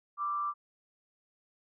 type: tone with frequency modulation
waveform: sine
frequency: 1174.7 Hz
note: D6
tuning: in tune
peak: -30 dBFS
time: 0.17-0.54 s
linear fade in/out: 50 ms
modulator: 169 Hz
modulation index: 0.31
effects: none